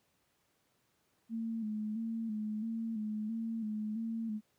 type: tone with vibrato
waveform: sine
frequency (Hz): 220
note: A3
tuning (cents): 0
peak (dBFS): -34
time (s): 1.29-4.41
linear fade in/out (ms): 50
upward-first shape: square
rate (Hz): 1.5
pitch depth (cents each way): 51
effects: pink hiss -75 dBFS RMS until 4.58 s + high-pass 100 Hz 12 dB/octave